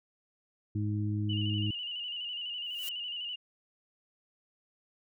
harmonic tone, 104.9 Hz, G#2, 18 cents sharp, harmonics 1 / 2 / 3, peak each -30 / -37 / -37 dBFS, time 0.75-1.71 s, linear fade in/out 5 ms
sine tone with vibrato, 2900 Hz, F#7, 35 cents flat, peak -35 dBFS, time 1.29-3.36 s, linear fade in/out 10 ms, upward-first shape square, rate 12 Hz, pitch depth 44 cents each way
blue noise with exponential growth, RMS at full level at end -37 dBFS, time 2.63-2.89 s, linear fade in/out 2 ms, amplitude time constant 55 ms
effects none

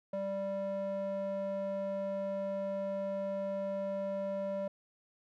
square tone with band-pass filter, 196 Hz, G3, in tune, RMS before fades -36 dBFS, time 0.13-4.68 s, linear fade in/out 5 ms, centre 530 Hz, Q 3.5, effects none

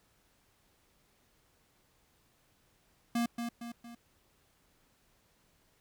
square tone with echo, 235.4 Hz, A#3, 17 cents sharp, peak -29 dBFS, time 3.15-3.26 s, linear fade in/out 5 ms, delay 230 ms, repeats 3, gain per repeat -6 dB, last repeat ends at 3.95 s, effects pink hiss -70 dBFS RMS until 5.8 s

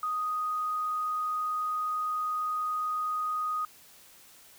sine tone, 1244.5 Hz, D#6, in tune, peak -28 dBFS, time 0.03-3.65 s, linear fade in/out 2 ms, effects white hiss -55 dBFS RMS until 4.58 s

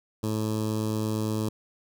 15% pulse tone with notch filter, 108.6 Hz, A2, 22 cents flat, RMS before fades -28 dBFS, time 0.23-1.49 s, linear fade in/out 5 ms, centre 2000 Hz, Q 0.61, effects none

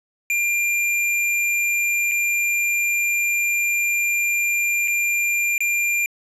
square tone with dropouts, 2390 Hz, D7, 30 cents sharp, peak -19 dBFS, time 0.3-6.06 s, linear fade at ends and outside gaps 1 ms, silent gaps 2.113-2.117 / 4.876-4.88 / 5.58-5.605 s, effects resampled to 32000 Hz

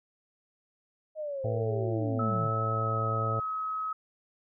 sine linear sweep, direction down, 632 to 128.9 Hz, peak -32 dBFS, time 1.15-2.51 s, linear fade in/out 50 ms
harmonic tone, 111.3 Hz, A2, 20 cents sharp, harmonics 1 / 2 / 3 / 4 / 5 / 6 / 7, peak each -30 / -43 / -45 / -38 / -37 / -39 / -46 dBFS, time 1.44-3.4 s, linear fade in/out 5 ms
sine tone with pitch glide, 1299 to 1277.4 Hz, E6 to D#6, -26 to +45 cents, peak -30 dBFS, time 2.19-3.93 s, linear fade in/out 5 ms, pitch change -29 cents, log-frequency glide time 2.47-3.03 s
effects none

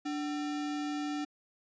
sine tone with sample-and-hold, 293.7 Hz, D4, in tune, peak -32 dBFS, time 0.05-1.25 s, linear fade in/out 10 ms, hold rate 1050 Hz, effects resampled to 16000 Hz

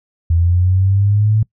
sine linear sweep, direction up, 82.41 to 110 Hz, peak -10 dBFS, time 0.3-1.43 s, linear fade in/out 5 ms, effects noise-tail reverb RT60 0.1 s tail -23 dB re dry

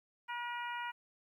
harmonic tone, 480 Hz, B4, 49 cents flat, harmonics 2 / 3 / 4 / 5 / 6, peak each -40 / -44 / -46 / -48 / -50 dBFS, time 0.28-0.92 s, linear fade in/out 20 ms, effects 12-bit

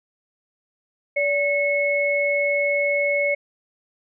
sine tone pair together, 576 / 2190 Hz, D5 / C#7, -34 / -22 cents, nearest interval octave + major seventh, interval 2312 cents, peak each -21 dBFS, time 1.16-3.35 s, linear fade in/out 10 ms, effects none

